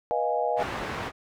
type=chord; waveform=sine; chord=F half-diminished seventh; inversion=second; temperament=equal with one note detuned; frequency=487.6 / 622.3 / 698.5 / 830.6 Hz; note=Cb5 / Eb5 / F5 / Ab5; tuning=-22 / 0 / 0 / 0 cents; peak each=-29 dBFS; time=0.11-0.63 s; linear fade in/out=0 ms
type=low-pass noise; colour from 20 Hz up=white; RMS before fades=-33 dBFS; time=0.56-1.12 s; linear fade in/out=50 ms; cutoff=1500 Hz; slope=12 dB/octave
effects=none